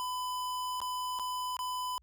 square tone with dropouts, 1003 Hz, B5, 26 cents sharp, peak -34 dBFS, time 0-1.98 s, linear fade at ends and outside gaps 0 ms, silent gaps 0.803-0.816 / 1.189-1.196 / 1.568-1.591 s, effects added 60 Hz sine -63 dBFS peak until 2.02 s

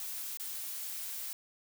blue noise with dropouts, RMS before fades -40 dBFS, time 0-1.33 s, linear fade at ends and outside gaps 1 ms, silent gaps 0.372-0.398 s, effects none

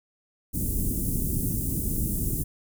pink band-stop noise, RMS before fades -27 dBFS, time 0.53-2.44 s, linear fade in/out 20 ms, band 310 to 9300 Hz, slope 24 dB/octave, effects none

